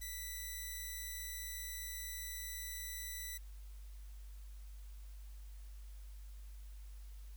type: tone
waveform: 5% pulse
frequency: 1975.5 Hz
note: B6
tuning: in tune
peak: -33 dBFS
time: 0.01-3.38 s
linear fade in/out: 10 ms
effects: added 50 Hz sine -48 dBFS peak until 7.36 s + white hiss -67 dBFS RMS until 7.36 s